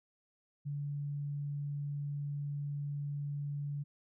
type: tone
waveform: sine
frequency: 144 Hz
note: D3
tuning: 34 cents flat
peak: -35 dBFS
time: 0.65-3.84 s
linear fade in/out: 20 ms
effects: none